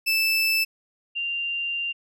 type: tone pair in turn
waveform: 30% pulse / sine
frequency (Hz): 2637 / 2783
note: E7 / F7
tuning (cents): 0 / -7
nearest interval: minor second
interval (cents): 93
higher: second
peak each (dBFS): -17 / -25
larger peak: first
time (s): 0.06-0.65 / 1.15-1.93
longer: second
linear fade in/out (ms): 20
effects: none